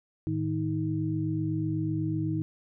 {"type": "tone cluster", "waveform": "sine", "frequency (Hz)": [107.1, 155.1, 315.3], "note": ["A2", "D#3", "D#4"], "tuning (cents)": [-46, -5, 23], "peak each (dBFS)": [-32, -31, -30], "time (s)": [0.27, 2.42], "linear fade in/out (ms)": 0, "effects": []}